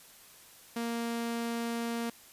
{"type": "tone", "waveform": "sawtooth", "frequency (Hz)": 233.1, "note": "A#3", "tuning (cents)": 0, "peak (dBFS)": -28, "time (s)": [0.76, 2.1], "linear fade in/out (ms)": 5, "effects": ["white hiss -55 dBFS RMS until 2.32 s", "resampled to 32000 Hz"]}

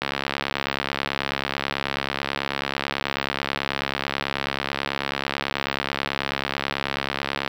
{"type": "click train", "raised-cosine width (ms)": 0.3, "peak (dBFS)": -7, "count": 517, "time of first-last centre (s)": [0.02, 7.477], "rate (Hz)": 69.2, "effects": ["high-pass 80 Hz 12 dB/octave", "7-bit"]}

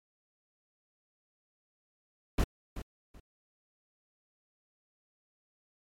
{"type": "noise with echo", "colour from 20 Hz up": "brown", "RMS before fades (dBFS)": -26, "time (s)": [2.38, 2.44], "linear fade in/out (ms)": 5, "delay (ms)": 380, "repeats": 2, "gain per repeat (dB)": -13, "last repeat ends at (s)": 3.2, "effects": ["MP3 64 kbps"]}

